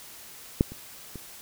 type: clicks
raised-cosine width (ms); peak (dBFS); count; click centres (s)
3; -6 / -27 / -25; 3; 0.609 / 0.72 / 1.157
effects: white hiss -46 dBFS RMS until 1.41 s